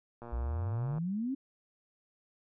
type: click train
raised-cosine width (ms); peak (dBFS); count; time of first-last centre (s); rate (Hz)
1; -32; 91; 0.22-0.983; 118
type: exponential sweep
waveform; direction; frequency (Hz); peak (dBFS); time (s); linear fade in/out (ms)
sine; up; 56.9 to 280; -31; 0.32-1.35; 10
effects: none